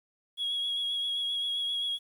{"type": "tone with vibrato", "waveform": "triangle", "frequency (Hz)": 3322, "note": "G#7", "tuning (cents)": 0, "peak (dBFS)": -26, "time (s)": [0.37, 1.99], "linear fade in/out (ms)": 50, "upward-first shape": "triangle", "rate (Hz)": 7.6, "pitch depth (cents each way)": 26, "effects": ["tanh soft clip ceiling -25 dBFS", "10-bit"]}